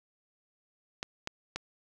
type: clicks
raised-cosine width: 0.2 ms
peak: -17 dBFS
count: 3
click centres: 1.029 / 1.274 / 1.56 s
effects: none